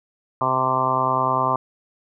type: harmonic tone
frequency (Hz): 130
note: C3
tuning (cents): -11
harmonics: 1 / 2 / 3 / 4 / 5 / 6 / 7 / 8 / 9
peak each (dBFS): -30 / -32 / -32 / -32 / -27 / -29 / -25 / -22 / -24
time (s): 0.41-1.56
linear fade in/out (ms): 2
effects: none